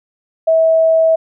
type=tone; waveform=sine; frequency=648 Hz; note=E5; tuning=30 cents flat; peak=-8 dBFS; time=0.47-1.16 s; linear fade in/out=10 ms; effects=none